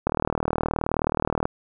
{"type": "click train", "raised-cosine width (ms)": 1, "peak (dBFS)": -8, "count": 55, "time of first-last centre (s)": [0.07, 1.455], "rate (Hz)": 39, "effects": []}